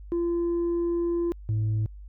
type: tone pair in turn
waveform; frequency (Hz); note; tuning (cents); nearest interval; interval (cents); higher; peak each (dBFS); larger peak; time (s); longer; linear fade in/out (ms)
sine; 342.6 / 108.13; F4 / A2; -33 / -30; octave + minor sixth; 1997; first; -21 / -20; second; 0.12-1.32 / 1.49-1.86; first; 0
effects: tanh soft clip ceiling -22 dBFS + added 50 Hz sine -40 dBFS peak until 2.08 s